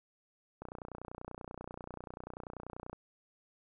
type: click train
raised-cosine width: 1 ms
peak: -29 dBFS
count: 71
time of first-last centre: 0.62-2.93 s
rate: 30.3 Hz
effects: none